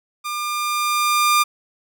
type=tone with level ramp; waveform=sawtooth; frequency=1200 Hz; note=D6; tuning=37 cents sharp; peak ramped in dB=-21 to -9 dBFS; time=0.24-1.44 s; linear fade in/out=20 ms; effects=none